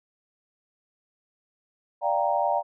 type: chord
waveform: sine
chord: G minor seventh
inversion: second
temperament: equal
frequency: 587.3 / 698.5 / 784 / 932.3 Hz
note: D5 / F5 / G5 / Bb5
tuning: 0 / 0 / 0 / 0 cents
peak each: -27 dBFS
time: 2.01-2.63 s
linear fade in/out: 50 ms
effects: none